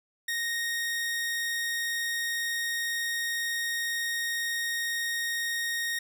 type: tone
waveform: sawtooth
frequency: 1862 Hz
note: A#6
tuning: 2 cents flat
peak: -25 dBFS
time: 0.28-5.99 s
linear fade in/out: 5 ms
effects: none